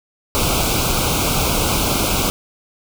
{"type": "band-stop noise", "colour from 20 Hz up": "pink", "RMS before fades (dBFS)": -18, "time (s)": [0.35, 2.3], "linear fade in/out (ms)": 0, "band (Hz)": [1500, 2200], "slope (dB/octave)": 96, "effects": []}